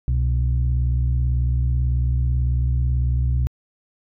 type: tone pair together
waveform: sine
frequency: 65.29 / 123.47 Hz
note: C2 / B2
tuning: -3 / 0 cents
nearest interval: major seventh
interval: 1103 cents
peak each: -17 / -21 dBFS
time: 0.08-3.47 s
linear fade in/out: 0 ms
effects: tanh soft clip ceiling -12 dBFS